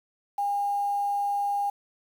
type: tone with quantisation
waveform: sine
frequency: 810 Hz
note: G#5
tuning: 43 cents flat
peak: -24 dBFS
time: 0.38-1.7 s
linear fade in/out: 5 ms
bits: 8
effects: none